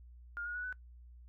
sine tone with pitch steps, 1414 / 1442 / 1470.6 / 1499.8 Hz, F6 / F#6 / F#6 / F#6, +21 / -45 / -11 / +23 cents, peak -37 dBFS, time 0.37-0.726 s, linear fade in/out 0 ms, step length 89 ms, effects noise-tail reverb RT60 0.1 s tail -20 dB re dry + added 60 Hz sine -52 dBFS peak until 1.28 s

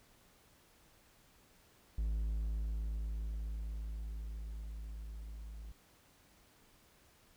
triangle tone with level ramp, 53.9 Hz, A1, 35 cents flat, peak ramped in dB -30 to -43 dBFS, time 1.98-5.72 s, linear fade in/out 5 ms, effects pink hiss -66 dBFS RMS until 7.36 s

